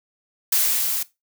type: noise with level ramp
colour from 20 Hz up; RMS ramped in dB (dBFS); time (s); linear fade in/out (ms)
blue; -18 to -25; 0.52-1.03; 5
effects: noise-tail reverb RT60 0.2 s tail -18 dB re dry